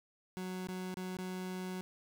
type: tone with dropouts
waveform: 30% pulse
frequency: 184.6 Hz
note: F#3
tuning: 4 cents flat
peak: -36 dBFS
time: 0.37-1.81 s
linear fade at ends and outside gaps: 0 ms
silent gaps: 0.671-0.686 / 0.942-0.971 / 1.168-1.187 s
effects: none